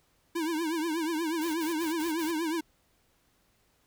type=tone with vibrato; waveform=square; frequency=323.4 Hz; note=E4; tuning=33 cents flat; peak=-29 dBFS; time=0.35-2.61 s; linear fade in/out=10 ms; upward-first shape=triangle; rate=8.3 Hz; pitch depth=130 cents each way
type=noise bursts; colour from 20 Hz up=white; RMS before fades=-43 dBFS; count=5; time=1.41-2.316 s; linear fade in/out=10 ms; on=130 ms; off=64 ms
effects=pink hiss -69 dBFS RMS until 3.86 s